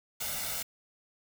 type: noise with comb filter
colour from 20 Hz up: white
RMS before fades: -35 dBFS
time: 0.2-0.63 s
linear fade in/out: 10 ms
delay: 1.4 ms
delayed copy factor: +0.6
effects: none